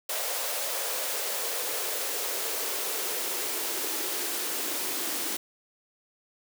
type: noise with high-pass filter sweep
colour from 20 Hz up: white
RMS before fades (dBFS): -31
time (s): 0.09-5.37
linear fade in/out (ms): 5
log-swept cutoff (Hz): 580 to 300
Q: 3.3
effects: none